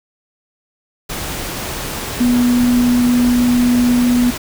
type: tone in noise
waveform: sine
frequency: 244.3 Hz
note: B3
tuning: 19 cents flat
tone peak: -10 dBFS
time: 2.2-4.31 s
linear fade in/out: 10 ms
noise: pink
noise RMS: -24 dBFS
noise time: 1.09-4.38 s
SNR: +11 dB
effects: none